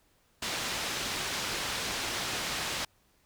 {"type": "low-pass noise", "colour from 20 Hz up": "white", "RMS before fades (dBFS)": -34, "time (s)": [0.42, 2.85], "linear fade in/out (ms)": 5, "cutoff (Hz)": 5000, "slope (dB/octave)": 12, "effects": ["pink hiss -68 dBFS RMS until 3.25 s"]}